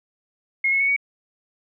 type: tone with pitch steps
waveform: sine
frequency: 2156 / 2186 / 2217 / 2248 Hz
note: C#7 / C#7 / C#7 / C#7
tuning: -49 / -25 / 0 / +24 cents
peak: -17 dBFS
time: 0.64-0.964 s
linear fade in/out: 5 ms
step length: 81 ms
effects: none